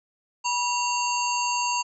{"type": "harmonic tone with a mistuned harmonic", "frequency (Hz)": 920, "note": "A#5", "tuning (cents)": -23, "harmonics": [1, 3, 5, 7, 8], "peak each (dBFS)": [-25, -30, -32, -33, -34], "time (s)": [0.44, 1.83], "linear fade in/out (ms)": 20, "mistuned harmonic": 1, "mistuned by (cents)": 93, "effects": []}